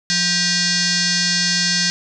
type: tone with frequency modulation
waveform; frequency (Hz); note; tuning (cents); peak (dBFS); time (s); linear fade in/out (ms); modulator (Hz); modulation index
sine; 176.5; F3; +19; -15; 0.1-1.9; 0; 875; 6.9
effects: none